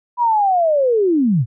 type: linear sweep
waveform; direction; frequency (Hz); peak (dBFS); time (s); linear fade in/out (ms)
sine; down; 987.8 to 101.6; -12; 0.17-1.46; 50
effects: none